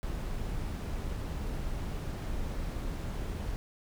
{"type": "noise", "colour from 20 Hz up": "brown", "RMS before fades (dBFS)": -35, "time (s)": [0.03, 3.56], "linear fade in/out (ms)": 0, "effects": []}